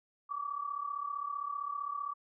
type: tone pair together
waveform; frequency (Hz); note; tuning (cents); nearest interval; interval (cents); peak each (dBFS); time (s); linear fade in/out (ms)
sine; 1139 / 1174.4; C#6 / D6; +47 / 0; minor second; 53; -37 / -39; 0.29-2.14; 20
effects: none